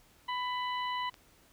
harmonic tone, 995 Hz, B5, 13 cents sharp, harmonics 1 / 2 / 3 / 4, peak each -33 / -40 / -41 / -48 dBFS, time 0.28-1.1 s, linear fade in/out 10 ms
click, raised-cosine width 0.2 ms, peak -32 dBFS, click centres 1.142 s
effects pink hiss -63 dBFS RMS until 1.52 s

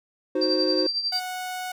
triangle chord, C diminished, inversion first, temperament equal, 311.1 / 370 / 523.3 Hz, Eb4 / Gb4 / C5, 0 / 0 / 0 cents, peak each -24 dBFS, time 0.35-0.87 s, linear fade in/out 5 ms
sine tone with tremolo, 4699 Hz, D8, in tune, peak -21 dBFS, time 0.41-1.2 s, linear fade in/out 10 ms, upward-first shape triangle, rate 11 Hz, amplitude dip 70%
sawtooth tone, 736 Hz, F#5, 9 cents flat, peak -26 dBFS, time 1.12-1.72 s, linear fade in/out 5 ms
effects none

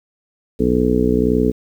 harmonic tone, 61.74 Hz, B1, in tune, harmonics 1 / 2 / 3 / 4 / 5 / 6 / 7 / 8, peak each -23 / -27 / -21 / -18 / -21 / -27 / -18 / -29 dBFS, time 0.59-1.52 s, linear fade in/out 20 ms, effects 8-bit

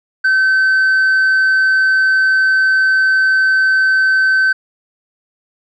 sine tone with tanh clipping, 1537 Hz, G6, 35 cents flat, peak -10 dBFS, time 0.24-4.53 s, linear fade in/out 10 ms, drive 2 dB, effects none

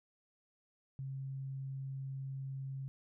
sine tone, 134.9 Hz, C#3, 47 cents flat, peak -39 dBFS, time 0.99-2.88 s, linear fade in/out 0 ms, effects none

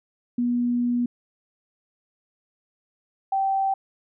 sine tone pair in turn, 242.2 / 777 Hz, B3 / G5, -34 / -16 cents, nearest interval octave + minor sixth, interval 2018 cents, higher second, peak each -20 dBFS, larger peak neither, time 0.38-1.06 / 3.32-3.74 s, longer first, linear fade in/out 5 ms, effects none

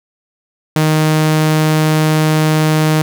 sawtooth tone, 155.56 Hz, D#3, in tune, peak -6 dBFS, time 0.76-3.02 s, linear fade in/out 2 ms, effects none

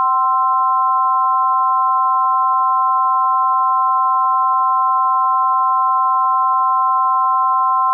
sine tone with amplitude modulation, 1046.5 Hz, C6, in tune, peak -8 dBFS, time 0-7.93 s, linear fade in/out 0 ms, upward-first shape sine, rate 282 Hz, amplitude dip 85%, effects none

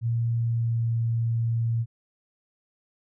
sine tone with pitch glide, 116.54 to 115.4 Hz, A#2 to A#2, 0 to -17 cents, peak -22 dBFS, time 0.01-1.86 s, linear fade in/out 50 ms, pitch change -17 cents, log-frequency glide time 0.34-0.9 s, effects none

